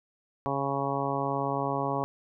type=harmonic tone; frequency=138.59 Hz; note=C#3; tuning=in tune; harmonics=1 / 2 / 3 / 4 / 5 / 6 / 7 / 8; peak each=-35 / -35 / -35 / -35 / -35 / -35 / -35 / -35 dBFS; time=0.46-2.04 s; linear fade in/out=0 ms; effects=none